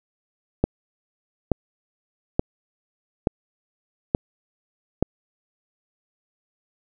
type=click train; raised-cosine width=2 ms; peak=-4 dBFS; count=6; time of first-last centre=0.64-5.026 s; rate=1.14 Hz; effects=none